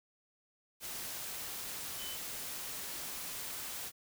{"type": "tone in noise", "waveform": "sine", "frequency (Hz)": 3032, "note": "F#7", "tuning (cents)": 42, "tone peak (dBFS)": -45, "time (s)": [1.97, 2.18], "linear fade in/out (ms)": 50, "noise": "white", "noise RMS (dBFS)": -42, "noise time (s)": [0.8, 3.92], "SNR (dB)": -6, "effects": []}